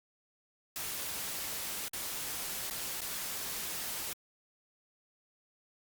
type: noise with dropouts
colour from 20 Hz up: white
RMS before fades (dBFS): -38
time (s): 0.76-4.13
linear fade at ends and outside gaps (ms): 1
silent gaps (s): 1.883-1.933 / 2.699-2.709 / 3.007-3.017
effects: Opus 48 kbps